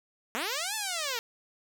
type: linear two-way sweep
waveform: 5% pulse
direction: up then down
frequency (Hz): 207.7 to 891 to 447.9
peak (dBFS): -19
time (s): 0.35-1.19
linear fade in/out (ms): 0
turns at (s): 0.75
effects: none